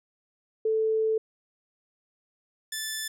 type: tone pair in turn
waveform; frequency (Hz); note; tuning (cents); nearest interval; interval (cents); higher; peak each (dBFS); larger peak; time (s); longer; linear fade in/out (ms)
sine / 10% pulse; 440 / 1752.4; A4 / A6; 0 / -7; 2 octaves; 2393; second; -22; neither; 0.65-1.18 / 2.72-3.08; first; 5
effects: none